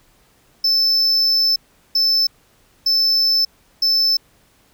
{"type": "tone bursts at uneven times", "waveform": "triangle", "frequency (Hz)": 5274, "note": "E8", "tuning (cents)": 0, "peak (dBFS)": -12, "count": 4, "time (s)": [[0.64, 1.56], [1.95, 2.27], [2.86, 3.45], [3.82, 4.17]], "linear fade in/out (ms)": 5, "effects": ["pink hiss -56 dBFS RMS until 4.73 s"]}